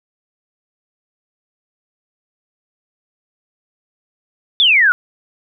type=exponential sweep; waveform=sine; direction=down; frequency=3604 to 1396.9 Hz; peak=-8 dBFS; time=4.6-4.92 s; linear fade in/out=0 ms; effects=none